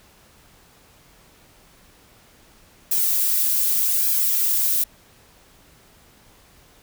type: noise with flanger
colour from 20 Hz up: violet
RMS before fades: -20 dBFS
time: 2.91-4.84 s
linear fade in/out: 5 ms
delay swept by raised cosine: 1.2 to 3.7 ms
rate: 0.85 Hz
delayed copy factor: +0.6
effects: pink hiss -53 dBFS RMS until 6.82 s